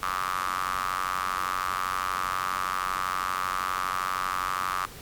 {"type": "tone with high-pass filter", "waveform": "square", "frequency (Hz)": 46.28, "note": "F#1", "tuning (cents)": 1, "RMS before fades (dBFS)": -29, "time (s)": [0.02, 4.86], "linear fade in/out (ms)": 10, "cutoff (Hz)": 1200, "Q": 7.6, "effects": ["pink hiss -44 dBFS RMS until 5.01 s", "MP3 96 kbps"]}